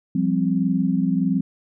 sine chord, F suspended second, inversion none, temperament equal, 174.61 / 196 / 261.6 Hz, F3 / G3 / C4, 0 / 0 / 0 cents, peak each -22 dBFS, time 0.15-1.41 s, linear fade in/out 5 ms, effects none

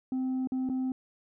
sine tone with dropouts, 259.1 Hz, C4, 17 cents flat, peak -25 dBFS, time 0.12-0.92 s, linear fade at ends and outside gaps 2 ms, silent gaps 0.473-0.52 / 0.69-0.697 s, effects tanh soft clip ceiling -27 dBFS

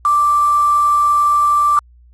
sine tone with quantisation, 1174.7 Hz, D6, in tune, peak -10 dBFS, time 0.05-1.79 s, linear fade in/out 2 ms, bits 5, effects added 60 Hz sine -43 dBFS peak until 2.13 s + AAC 32 kbps

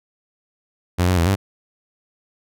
sawtooth tone with pitch steps, 89 / 91.6 / 83.9 / 97.7 Hz, F2 / F#2 / E2 / G2, +33 / -17 / +31 / -5 cents, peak -11 dBFS, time 0.98-1.36 s, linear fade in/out 20 ms, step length 95 ms, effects none

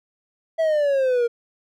triangle exponential sweep, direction down, 659.3 to 465.3 Hz, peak -15 dBFS, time 0.58-1.28 s, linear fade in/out 20 ms, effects none

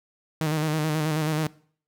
sawtooth tone with vibrato, 154.8 Hz, D#3, 9 cents flat, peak -19 dBFS, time 0.41-1.47 s, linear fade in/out 0 ms, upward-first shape square, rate 9.3 Hz, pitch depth 40 cents each way, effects noise-tail reverb RT60 0.5 s tail -21 dB re dry

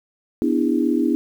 sine chord, E dominant seventh, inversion second, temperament equal with one note detuned, 246.9 / 293.7 / 329.6 / 406.3 Hz, B3 / D4 / E4 / G#4, 0 / 0 / 0 / -38 cents, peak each -21 / -21 / -21 / -27 dBFS, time 0.42-1.15 s, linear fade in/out 0 ms, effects 8-bit

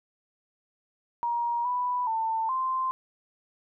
sine tone with pitch steps, 946 / 988 / 894 / 1042 Hz, A#5 / B5 / A5 / C6, +25 / 0 / +27 / -7 cents, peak -25 dBFS, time 1.23-2.91 s, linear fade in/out 0 ms, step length 420 ms, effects none

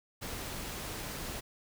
pink noise, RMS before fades -40 dBFS, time 0.21-1.41 s, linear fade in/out 20 ms, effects none

